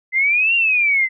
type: exponential two-way sweep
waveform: sine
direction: up then down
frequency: 2035 to 2794 to 2035 Hz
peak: -13 dBFS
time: 0.12-1.09 s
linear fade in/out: 50 ms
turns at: 0.55 s
effects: none